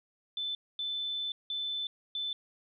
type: tone bursts at uneven times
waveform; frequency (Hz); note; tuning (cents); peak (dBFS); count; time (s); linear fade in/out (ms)
sine; 3520; A7; 0; -32; 4; 0.37-0.55 / 0.79-1.32 / 1.5-1.87 / 2.15-2.33; 2
effects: none